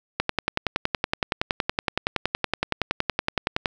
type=click train; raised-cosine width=0.3 ms; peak=-5 dBFS; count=38; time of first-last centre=0.2-3.658 s; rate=10.7 Hz; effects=none